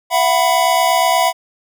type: chord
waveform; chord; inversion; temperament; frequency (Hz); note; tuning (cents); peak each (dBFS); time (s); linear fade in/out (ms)
square; E suspended second; none; equal with one note detuned; 671.6 / 740 / 987.8; E5 / F#5 / B5; +32 / 0 / 0; -17; 0.1-1.33; 50
effects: none